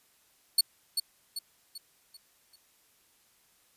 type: tone with echo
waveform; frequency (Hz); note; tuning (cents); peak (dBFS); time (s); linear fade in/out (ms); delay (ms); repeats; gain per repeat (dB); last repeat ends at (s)
sawtooth; 4410; C#8; -10; -16; 0.58-0.61; 5; 390; 5; -7; 2.56
effects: white hiss -66 dBFS RMS until 3.76 s + resampled to 32000 Hz